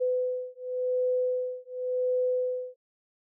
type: beating tone pair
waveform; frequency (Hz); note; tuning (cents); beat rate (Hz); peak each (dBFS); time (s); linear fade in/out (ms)
sine; 503 / 503.91; B4 / B4; +32 / +35; 0.91; -29; 0-2.76; 20
effects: none